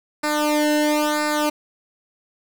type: tone with flanger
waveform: sawtooth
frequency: 300 Hz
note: D4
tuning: 37 cents sharp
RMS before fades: -20 dBFS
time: 0.23-1.5 s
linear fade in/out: 10 ms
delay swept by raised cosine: 0.32 to 0.86 ms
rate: 0.99 Hz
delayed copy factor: -1
effects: 7-bit